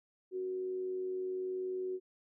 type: tone with amplitude modulation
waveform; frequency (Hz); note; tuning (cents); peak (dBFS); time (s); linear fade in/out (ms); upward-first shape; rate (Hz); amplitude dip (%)
sine; 371.3; F#4; +6; -33; 0.31-2; 50; sine; 101; 30
effects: none